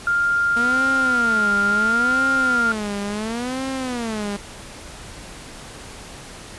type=tone; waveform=sine; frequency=1400 Hz; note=F6; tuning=4 cents sharp; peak=-16 dBFS; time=0.07-2.72 s; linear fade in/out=2 ms
type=tone with vibrato; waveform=sawtooth; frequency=231.7 Hz; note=A#3; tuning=10 cents flat; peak=-20 dBFS; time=0.56-4.37 s; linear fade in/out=10 ms; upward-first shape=sine; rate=0.72 Hz; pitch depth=240 cents each way
effects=pink hiss -38 dBFS RMS until 6.58 s + resampled to 24000 Hz